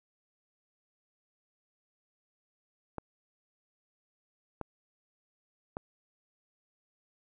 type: clicks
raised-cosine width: 1 ms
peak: -22 dBFS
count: 3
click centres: 2.983 / 4.613 / 5.769 s
effects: none